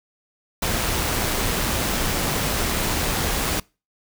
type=noise with amplitude modulation; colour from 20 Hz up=pink; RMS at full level=-22 dBFS; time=0.62-3.6 s; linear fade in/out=5 ms; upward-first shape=sine; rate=120 Hz; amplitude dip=25%; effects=noise-tail reverb RT60 0.3 s tail -25 dB re dry